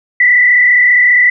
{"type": "tone with frequency modulation", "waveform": "sine", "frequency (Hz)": 1975.5, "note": "B6", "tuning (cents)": 0, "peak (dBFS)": -5, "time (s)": [0.2, 1.3], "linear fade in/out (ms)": 5, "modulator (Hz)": 34.8, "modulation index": 1.3, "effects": []}